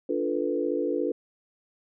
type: chord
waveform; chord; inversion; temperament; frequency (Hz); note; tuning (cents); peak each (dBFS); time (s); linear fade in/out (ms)
sine; B half-diminished seventh; first; equal with one note detuned; 292 / 349.2 / 440 / 493.9; D4 / F4 / A4 / B4; -10 / 0 / 0 / 0; -30; 0.09-1.12; 5
effects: none